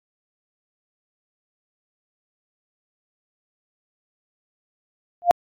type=tone with exponential growth; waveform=sine; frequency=698.5 Hz; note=F5; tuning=in tune; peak=-4 dBFS; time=5.22-5.31 s; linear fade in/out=0 ms; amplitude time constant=19 ms; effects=AAC 48 kbps